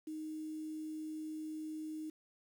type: tone with quantisation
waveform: sine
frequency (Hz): 311.1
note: D#4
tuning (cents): 0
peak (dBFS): -40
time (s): 0.07-2.1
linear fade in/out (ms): 5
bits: 10
effects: none